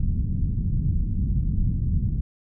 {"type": "low-pass noise", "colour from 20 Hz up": "pink", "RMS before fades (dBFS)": -23, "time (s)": [0, 2.21], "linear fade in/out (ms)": 5, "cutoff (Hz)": 180, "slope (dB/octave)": 24, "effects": []}